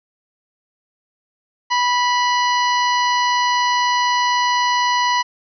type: harmonic tone with a mistuned harmonic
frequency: 982 Hz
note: B5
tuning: 10 cents flat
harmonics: 1 / 2 / 3 / 4 / 5 / 6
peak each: -16 / -22 / -26 / -28 / -30 / -32 dBFS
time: 1.7-5.23 s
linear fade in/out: 20 ms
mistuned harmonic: 4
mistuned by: +77 cents
effects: none